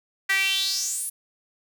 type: tone with high-pass filter sweep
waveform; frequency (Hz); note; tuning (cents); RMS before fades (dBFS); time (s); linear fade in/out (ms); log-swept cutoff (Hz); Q
sawtooth; 387.6; G4; -20; -25; 0.29-1.1; 10; 1800 to 11000; 5.4
effects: none